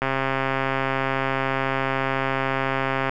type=click train; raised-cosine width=0.5 ms; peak=-8 dBFS; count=413; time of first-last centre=0.02-3.095 s; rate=134 Hz; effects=none